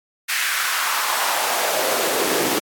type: noise with high-pass filter sweep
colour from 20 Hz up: pink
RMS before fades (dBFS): -21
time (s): 0.28-2.6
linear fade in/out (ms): 20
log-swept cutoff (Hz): 1900 to 300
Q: 2.2
effects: AAC 64 kbps